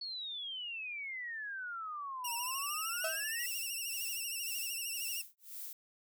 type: exponential two-way sweep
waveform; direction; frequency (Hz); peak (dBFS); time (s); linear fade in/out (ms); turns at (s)
sine; down then up; 4437 to 928 to 1980; -39; 0.01-3.46; 5; 2.34
type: tone with vibrato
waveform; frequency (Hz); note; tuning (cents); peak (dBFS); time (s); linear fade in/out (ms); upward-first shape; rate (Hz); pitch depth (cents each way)
10% pulse; 2746; F7; -30; -29; 2.24-5.22; 10; sine; 13; 76
type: tone with exponential decay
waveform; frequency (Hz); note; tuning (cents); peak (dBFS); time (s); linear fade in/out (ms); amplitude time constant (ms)
35% pulse; 646; E5; -35; -31; 3.04-3.3; 5; 55
type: noise with tremolo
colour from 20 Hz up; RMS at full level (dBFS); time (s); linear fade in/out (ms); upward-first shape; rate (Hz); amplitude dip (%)
violet; -44; 3.39-5.73; 2; sine; 1.9; 100
effects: none